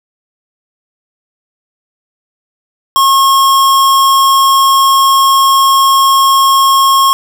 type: tone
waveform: square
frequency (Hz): 1084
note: C#6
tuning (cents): -39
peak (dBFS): -6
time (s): 2.96-7.13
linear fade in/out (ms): 0
effects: none